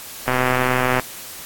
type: click train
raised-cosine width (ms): 0.5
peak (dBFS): -3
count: 92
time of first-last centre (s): 0.28-0.997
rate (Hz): 127
effects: white hiss -35 dBFS RMS until 1.45 s + AAC 64 kbps